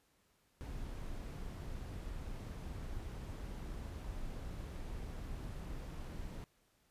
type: noise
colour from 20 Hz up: brown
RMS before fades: -44 dBFS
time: 0.61-6.44 s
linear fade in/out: 0 ms
effects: pink hiss -74 dBFS RMS until 6.9 s + resampled to 32000 Hz